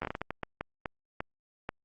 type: slowing click train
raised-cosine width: 0.5 ms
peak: -18 dBFS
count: 13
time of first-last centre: 0.02-1.691 s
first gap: 12 ms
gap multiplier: 1.4
effects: Opus 32 kbps